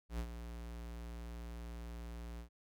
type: tone with ADSR envelope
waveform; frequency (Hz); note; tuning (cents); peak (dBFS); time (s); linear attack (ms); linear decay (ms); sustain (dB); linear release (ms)
square; 58.27; A#1; 0; -36; 0.09-2.49; 100; 68; -9; 96
effects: none